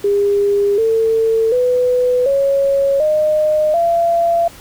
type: tone with pitch steps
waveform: sine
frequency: 404.4 / 448.7 / 497.9 / 552.4 / 613 / 680.1 Hz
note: G#4 / A4 / B4 / C#5 / D#5 / F5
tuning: -46 / +34 / +14 / -6 / -26 / -46 cents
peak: -11 dBFS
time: 0.04-4.48 s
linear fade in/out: 5 ms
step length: 740 ms
effects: pink hiss -39 dBFS RMS until 4.6 s